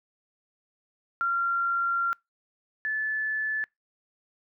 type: tone pair in turn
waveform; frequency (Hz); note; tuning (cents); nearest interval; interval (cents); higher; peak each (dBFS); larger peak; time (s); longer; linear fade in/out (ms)
sine; 1379 / 1737.4; F6 / A6; -22 / -22; major third; 400; second; -23 / -26; first; 1.21-2.13 / 2.85-3.64; first; 0
effects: noise-tail reverb RT60 0.2 s tail -26 dB re dry